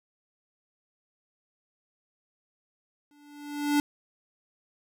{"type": "tone with exponential growth", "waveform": "square", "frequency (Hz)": 291.5, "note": "D4", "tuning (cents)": -13, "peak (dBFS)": -20, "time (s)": [3.11, 3.8], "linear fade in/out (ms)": 1, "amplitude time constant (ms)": 150, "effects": []}